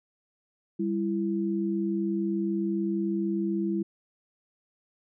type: tone pair together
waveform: sine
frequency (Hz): 197.7 / 333.7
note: G3 / E4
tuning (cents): +15 / +21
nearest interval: major sixth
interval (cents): 906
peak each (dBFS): -28 / -28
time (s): 0.79-3.83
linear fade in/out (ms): 10
effects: none